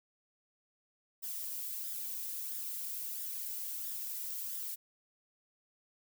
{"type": "noise with flanger", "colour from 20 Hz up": "violet", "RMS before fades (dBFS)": -40, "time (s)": [1.22, 4.76], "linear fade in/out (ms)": 20, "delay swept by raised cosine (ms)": [0.57, 2.07], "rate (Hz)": 1.5, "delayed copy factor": 0.5, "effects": []}